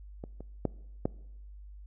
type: clicks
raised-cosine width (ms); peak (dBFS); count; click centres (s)
2; -26 / -30 / -14 / -14; 4; 0.239 / 0.406 / 0.653 / 1.055
effects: noise-tail reverb RT60 0.9 s tail -23 dB re dry + added 50 Hz sine -45 dBFS peak until 1.86 s